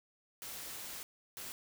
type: noise bursts at uneven times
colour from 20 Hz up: white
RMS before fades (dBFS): -45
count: 2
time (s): 0.42-1.03 / 1.37-1.52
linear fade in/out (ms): 0
effects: none